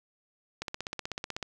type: click train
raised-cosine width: 0.2 ms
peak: -17 dBFS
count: 14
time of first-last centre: 0.62-1.427 s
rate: 16.1 Hz
effects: none